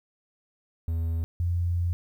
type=tone pair in turn; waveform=triangle / sine; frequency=82.41 / 87.01 Hz; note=E2 / F2; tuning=0 / -6 cents; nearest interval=minor second; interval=94 cents; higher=second; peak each=-23 dBFS; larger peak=neither; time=0.88-1.24 / 1.4-1.93 s; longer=second; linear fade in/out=0 ms; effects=10-bit